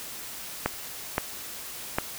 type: clicks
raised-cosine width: 0.5 ms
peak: -8 dBFS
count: 3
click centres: 0.66 / 1.181 / 1.985 s
effects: white hiss -39 dBFS RMS until 2.18 s